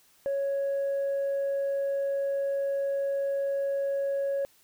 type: tone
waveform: sine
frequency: 554.4 Hz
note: C#5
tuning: in tune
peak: -24 dBFS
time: 0.26-4.45 s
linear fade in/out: 0 ms
effects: tanh soft clip ceiling -24 dBFS + white hiss -62 dBFS RMS until 4.63 s